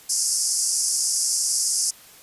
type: band-pass noise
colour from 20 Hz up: pink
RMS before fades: -23 dBFS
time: 0.09-1.91 s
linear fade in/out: 10 ms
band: 4900 to 11000 Hz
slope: 96 dB/octave
effects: white hiss -48 dBFS RMS until 2.22 s + resampled to 32000 Hz